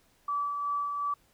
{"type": "tone with tremolo", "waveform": "sine", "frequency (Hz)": 1153, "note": "D6", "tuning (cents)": -32, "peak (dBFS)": -27, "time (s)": [0.28, 1.14], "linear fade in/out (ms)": 5, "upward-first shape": "sine", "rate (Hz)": 2.7, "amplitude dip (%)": 35, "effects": ["pink hiss -66 dBFS RMS until 1.33 s"]}